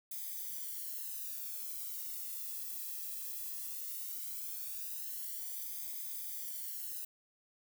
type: noise with flanger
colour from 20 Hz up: violet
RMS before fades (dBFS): -42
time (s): 0.11-7.05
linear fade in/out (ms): 5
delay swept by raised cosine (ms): 0.71 to 1.37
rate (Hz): 0.17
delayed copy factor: -1
effects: none